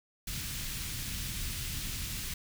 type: band-stop noise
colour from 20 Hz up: pink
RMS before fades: -37 dBFS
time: 0.27-2.34 s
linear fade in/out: 5 ms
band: 160 to 2400 Hz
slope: 12 dB/octave
effects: none